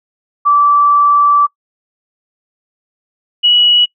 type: tone pair in turn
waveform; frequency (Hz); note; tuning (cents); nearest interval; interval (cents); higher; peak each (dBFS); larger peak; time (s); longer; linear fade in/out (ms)
sine; 1161 / 2926; D6 / F#7; -20 / -20; octave + major third; 1600; second; -6 / -6; neither; 0.45-1.47 / 3.43-3.86; first; 20
effects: noise-tail reverb RT60 0.1 s tail -24 dB re dry